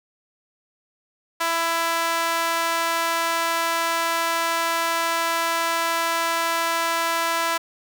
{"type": "tone with high-pass filter", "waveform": "sawtooth", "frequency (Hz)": 332.9, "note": "E4", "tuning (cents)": 17, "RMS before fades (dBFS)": -23, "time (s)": [1.4, 7.58], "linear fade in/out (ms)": 10, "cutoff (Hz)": 1000, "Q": 1.5, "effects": []}